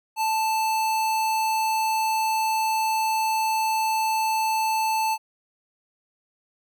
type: tone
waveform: square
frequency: 880 Hz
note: A5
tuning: in tune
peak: -22 dBFS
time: 0.16-5.18 s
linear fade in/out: 50 ms
effects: none